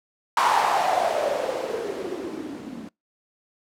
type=noise with low-pass filter sweep; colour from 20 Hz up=violet; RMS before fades=-25 dBFS; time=0.37-2.89 s; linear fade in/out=2 ms; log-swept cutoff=1000 to 230 Hz; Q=5.3; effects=noise-tail reverb RT60 0.2 s tail -26 dB re dry